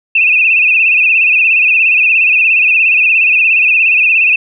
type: tone with vibrato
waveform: sine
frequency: 2576 Hz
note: E7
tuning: 41 cents flat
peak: -6 dBFS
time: 0.15-4.36 s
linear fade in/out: 5 ms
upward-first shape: sine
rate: 17 Hz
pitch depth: 91 cents each way
effects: none